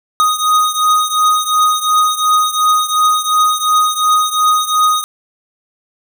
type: beating tone pair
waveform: square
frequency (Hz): 1244.5 / 1247.3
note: D#6 / D#6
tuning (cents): 0 / +4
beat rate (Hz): 2.8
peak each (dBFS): -13 / -16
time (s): 0.2-5.04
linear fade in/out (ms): 0
effects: none